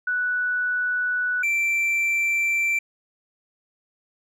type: tone pair in turn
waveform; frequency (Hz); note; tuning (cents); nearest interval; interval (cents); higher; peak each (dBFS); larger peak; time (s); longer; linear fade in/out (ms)
sine / triangle; 1480 / 2345; F#6 / D7; 0 / -3; minor sixth; 797; second; -21 / -18; second; 0.07-1.43 / 1.43-2.79; neither; 5
effects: none